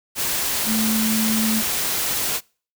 sine tone in noise, 220 Hz, A3, in tune, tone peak -20 dBFS, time 0.65-1.63 s, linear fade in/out 50 ms, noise white, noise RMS -23 dBFS, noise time 0.15-2.41 s, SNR 0 dB, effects noise-tail reverb RT60 0.4 s tail -26 dB re dry

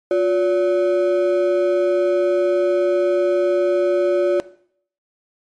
triangle ring-modulated tone, 463.8 Hz, A#4, 9 cents flat, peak -9 dBFS, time 0.11-4.4 s, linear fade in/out 0 ms, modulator 108 Hz, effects noise-tail reverb RT60 0.6 s tail -18 dB re dry + MP3 48 kbps

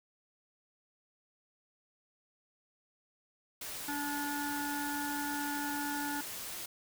white noise, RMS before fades -42 dBFS, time 3.61-6.66 s, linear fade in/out 5 ms
harmonic tone, 289.2 Hz, D4, 27 cents flat, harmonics 1 / 3 / 5 / 6, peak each -38 / -39 / -41 / -46 dBFS, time 3.88-6.21 s, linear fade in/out 5 ms
effects none

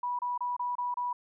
sine tone bursts, 979 Hz, B5, 15 cents flat, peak -29 dBFS, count 6, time 0.03-1.13 s, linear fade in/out 5 ms, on 160 ms, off 28 ms, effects none

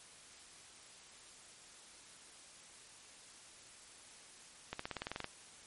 accelerating click train, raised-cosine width 0.3 ms, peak -23 dBFS, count 11, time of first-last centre 4.73-5.244 s, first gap 64 ms, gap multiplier 0.95, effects white hiss -57 dBFS RMS until 5.66 s + MP3 48 kbps

